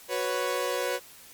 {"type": "chord", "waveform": "sawtooth", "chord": "F# suspended fourth", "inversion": "none", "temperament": "equal", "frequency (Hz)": [370, 493.9, 554.4], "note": ["F#4", "B4", "C#5"], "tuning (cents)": [0, 0, 0], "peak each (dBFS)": [-30, -26, -27], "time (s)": [0.08, 1], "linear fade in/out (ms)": 50, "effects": ["white hiss -50 dBFS RMS until 1.33 s", "MP3 96 kbps"]}